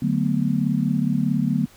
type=chord; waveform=sine; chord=B minor seventh; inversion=first; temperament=just; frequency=148.16 / 185.21 / 222.2 / 246.9 Hz; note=D3 / F#3 / A3 / B3; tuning=+16 / +2 / +17 / 0 cents; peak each=-24 dBFS; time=0.02-1.66 s; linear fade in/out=5 ms; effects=pink hiss -51 dBFS RMS until 1.76 s